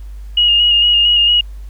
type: tone with vibrato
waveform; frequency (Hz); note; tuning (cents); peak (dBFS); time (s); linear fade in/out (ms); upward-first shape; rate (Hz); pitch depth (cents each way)
sine; 2866; F7; +44; -8; 0.37-1.41; 5; square; 4.4; 21
effects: added 50 Hz sine -27 dBFS peak until 1.69 s + pink hiss -52 dBFS RMS until 1.69 s